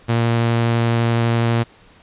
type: tone with vibrato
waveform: sawtooth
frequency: 116.54 Hz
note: A#2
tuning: in tune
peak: -11 dBFS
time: 0.08-1.64 s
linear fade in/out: 20 ms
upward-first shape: triangle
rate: 12 Hz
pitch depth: 10 cents each way
effects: pink hiss -49 dBFS RMS until 2.02 s + resampled to 8000 Hz